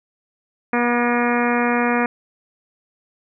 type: harmonic tone with a mistuned harmonic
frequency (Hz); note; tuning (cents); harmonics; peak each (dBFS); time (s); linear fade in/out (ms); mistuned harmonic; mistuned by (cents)
240.9; B3; -43; 1 / 2 / 3 / 4 / 5 / 6 / 7 / 8 / 9 / 10; -20 / -23 / -25 / -26 / -27 / -28 / -28 / -29 / -30 / -30; 0.73-2.06; 2; 8; -38
effects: none